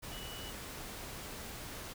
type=tone in noise; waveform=sine; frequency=2946 Hz; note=F#7; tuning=8 cents flat; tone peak=-48 dBFS; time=0.11-0.52 s; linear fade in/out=20 ms; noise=pink; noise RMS=-45 dBFS; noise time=0.02-1.94 s; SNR=-6 dB; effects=none